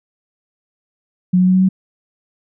sine tone with pitch steps, 181.7 / 183.39 / 185.09 / 186.81 / 188.54 Hz, F#3 / F#3 / F#3 / F#3 / F#3, -31 / -15 / +1 / +17 / +33 cents, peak -9 dBFS, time 1.33-1.69 s, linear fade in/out 10 ms, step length 72 ms, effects none

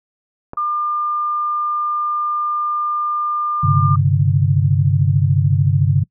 click, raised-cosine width 1 ms, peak -16 dBFS, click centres 0.534 s
sine tone, 1200 Hz, D6, 37 cents sharp, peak -17 dBFS, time 0.57-3.96 s, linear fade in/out 5 ms
sine chord, G suspended fourth, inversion none, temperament equal with one note detuned, 98 / 133.18 / 146.83 Hz, G2 / C3 / D3, 0 / +31 / 0 cents, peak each -16 dBFS, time 3.63-6.04 s, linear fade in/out 10 ms
effects noise-tail reverb RT60 0.1 s tail -24 dB re dry

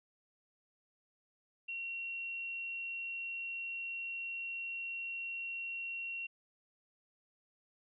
sine tone, 2737 Hz, F7, 36 cents flat, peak -38 dBFS, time 1.68-6.27 s, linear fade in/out 10 ms, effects none

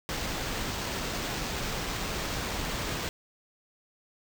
pink noise with sample-and-hold, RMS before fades -33 dBFS, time 0.09-3.09 s, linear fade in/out 0 ms, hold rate 11025 Hz, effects none

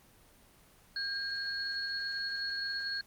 sine tone pair together, 1606 / 4327 Hz, G6 / C#8, +41 / -43 cents, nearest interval octave + perfect fourth, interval 1716 cents, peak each -36 / -34 dBFS, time 0.96-3.01 s, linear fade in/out 2 ms, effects pink hiss -61 dBFS RMS until 3.06 s + Opus 24 kbps

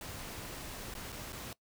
pink noise with dropouts, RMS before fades -44 dBFS, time 0.01-1.53 s, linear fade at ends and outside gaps 2 ms, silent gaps 0.94-0.95 / 1.121-1.125 / 1.324-1.328 s, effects noise-tail reverb RT60 0.1 s tail -20 dB re dry

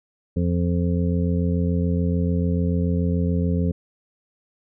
harmonic tone, 86.9 Hz, F2, 8 cents flat, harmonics 1 / 2 / 3 / 5 / 6, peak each -22 / -22 / -28 / -31 / -34 dBFS, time 0.36-3.72 s, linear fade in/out 10 ms, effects none

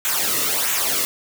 white noise with flanger, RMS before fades -21 dBFS, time 0.05-1.05 s, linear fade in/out 0 ms, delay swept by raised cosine 0.2 to 1.3 ms, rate 1.5 Hz, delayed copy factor -0.65, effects none

